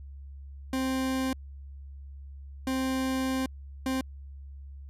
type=tone bursts at uneven times; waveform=40% pulse; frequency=262.3 Hz; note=C4; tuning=4 cents sharp; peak=-26 dBFS; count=3; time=0.73-1.33 / 2.67-3.46 / 3.86-4.01 s; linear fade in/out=2 ms; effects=added 69 Hz sine -41 dBFS peak until 4.89 s + resampled to 32000 Hz